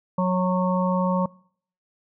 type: harmonic tone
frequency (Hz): 183.3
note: F#3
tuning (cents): -16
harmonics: 1 / 3 / 5 / 6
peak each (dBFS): -21 / -26 / -28 / -29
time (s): 0.18-1.26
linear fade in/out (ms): 5
effects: noise-tail reverb RT60 0.6 s tail -24 dB re dry